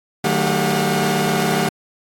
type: tone cluster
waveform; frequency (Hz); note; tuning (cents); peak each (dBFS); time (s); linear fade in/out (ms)
sawtooth; 153.7 / 187.6 / 222.1 / 396.4 / 723; D#3 / F#3 / A3 / G4 / F#5; -21 / +24 / +16 / +19 / -40; -19; 0.24-1.69; 5
effects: AAC 64 kbps